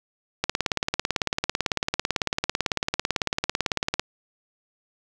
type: click train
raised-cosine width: 0.2 ms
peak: -5 dBFS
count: 65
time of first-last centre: 0.44-3.996 s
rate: 18 Hz
effects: none